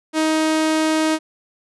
sawtooth tone, 314.5 Hz, D#4, 19 cents sharp, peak -12 dBFS, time 0.13-1.19 s, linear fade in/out 50 ms, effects resampled to 24000 Hz

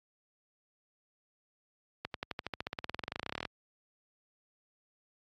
accelerating click train, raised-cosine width 0.3 ms, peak -19 dBFS, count 29, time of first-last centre 2.05-3.452 s, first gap 92 ms, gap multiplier 0.95, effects high-pass 60 Hz 12 dB/octave + AAC 32 kbps

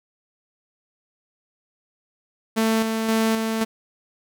sawtooth tone with tremolo, 222.7 Hz, A3, 21 cents sharp, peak -14 dBFS, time 2.56-3.65 s, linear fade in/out 20 ms, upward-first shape square, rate 1.9 Hz, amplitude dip 40%, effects none

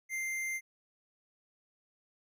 sine tone with tanh clipping, 2093 Hz, C7, in tune, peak -35 dBFS, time 0.09-0.61 s, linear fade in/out 50 ms, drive 17 dB, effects none

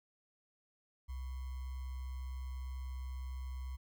sine tone with sample-and-hold, 64.5 Hz, C2, 24 cents flat, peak -39 dBFS, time 1.08-3.77 s, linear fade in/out 20 ms, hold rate 1050 Hz, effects none

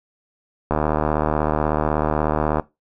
click train, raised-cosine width 1 ms, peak -5 dBFS, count 145, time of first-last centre 0.71-2.597 s, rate 76.3 Hz, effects noise-tail reverb RT60 0.2 s tail -18 dB re dry

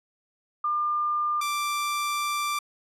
sine / sawtooth tone pair in turn, 1200 / 1176.7 Hz, D6 / D6, +37 / +3 cents, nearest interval unison, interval 34 cents, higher first, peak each -23 / -22 dBFS, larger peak second, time 0.64-1.41 / 1.41-2.59 s, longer second, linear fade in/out 5 ms, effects resampled to 32000 Hz

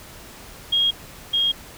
sine tone pair in turn, 3266 / 3254 Hz, G#7 / G#7, -30 / -36 cents, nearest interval unison, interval 6 cents, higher first, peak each -16 / -17 dBFS, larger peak first, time 0.72-0.91 / 1.33-1.52 s, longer neither, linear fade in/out 10 ms, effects pink hiss -42 dBFS RMS until 1.77 s

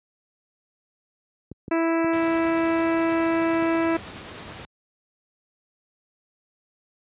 clicks, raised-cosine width 3 ms, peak -23 dBFS, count 4, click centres 1.516 / 1.681 / 2.045 / 3.626 s
harmonic tone, 329.6 Hz, E4, in tune, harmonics 1 / 2 / 3 / 4 / 5 / 6 / 7 / 8, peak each -21 / -27 / -31 / -33 / -35 / -37 / -38 / -39 dBFS, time 1.71-3.97 s, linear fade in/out 5 ms
pink noise with tremolo, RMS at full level -37 dBFS, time 2.13-4.65 s, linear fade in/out 0 ms, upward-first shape triangle, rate 9.4 Hz, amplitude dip 25%
effects high-pass 80 Hz 12 dB/octave + resampled to 8000 Hz

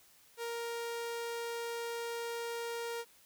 sawtooth tone, 467.4 Hz, A#4, 5 cents sharp, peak -33 dBFS, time 0.37-3.05 s, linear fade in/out 50 ms, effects white hiss -63 dBFS RMS until 3.25 s

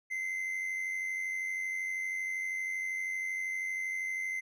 triangle tone with amplitude modulation, 2068 Hz, C7, 21 cents flat, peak -29 dBFS, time 0.1-4.41 s, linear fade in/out 20 ms, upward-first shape sine, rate 92.7 Hz, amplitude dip 45%, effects none

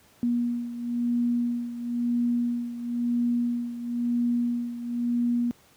sine beating tone pair, 239.3 / 240.29 Hz, A#3 / B3, +46 / -47 cents, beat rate 0.99 Hz, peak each -25 / -30 dBFS, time 0.23-5.51 s, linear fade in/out 0 ms, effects pink hiss -58 dBFS RMS until 5.76 s + high-pass 80 Hz 12 dB/octave

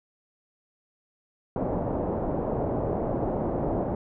white low-pass noise, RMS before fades -28 dBFS, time 1.56-3.95 s, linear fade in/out 2 ms, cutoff 680 Hz, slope 24 dB/octave, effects none

